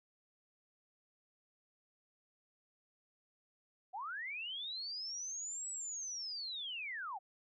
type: linear two-way sweep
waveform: sine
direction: up then down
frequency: 698.5 to 7902 to 698.5 Hz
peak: -40 dBFS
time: 3.93-7.19 s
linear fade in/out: 20 ms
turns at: 5.7 s
effects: none